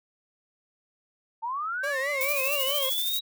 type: linear sweep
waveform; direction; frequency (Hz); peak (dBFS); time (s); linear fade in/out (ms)
sine; up; 880 to 3868; -28; 1.42-3.21; 20
type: tone with vibrato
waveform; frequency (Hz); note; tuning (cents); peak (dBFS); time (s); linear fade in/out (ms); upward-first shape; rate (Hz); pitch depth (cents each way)
35% pulse; 554; C#5; -1; -28; 1.83-2.9; 10; triangle; 4.6; 120
type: noise with tremolo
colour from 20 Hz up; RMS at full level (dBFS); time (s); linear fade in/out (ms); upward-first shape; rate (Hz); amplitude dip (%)
violet; -29; 2.21-3.19; 0; square; 13; 40
effects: none